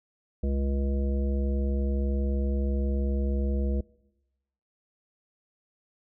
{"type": "harmonic tone with a mistuned harmonic", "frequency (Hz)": 69.2, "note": "C#2", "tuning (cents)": -2, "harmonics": [1, 3, 5, 7, 9], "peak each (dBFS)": [-25, -32, -38, -38, -43], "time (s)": [0.43, 3.81], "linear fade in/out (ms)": 5, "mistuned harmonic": 1, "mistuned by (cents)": -79, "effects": ["noise-tail reverb RT60 1.0 s tail -23 dB re dry"]}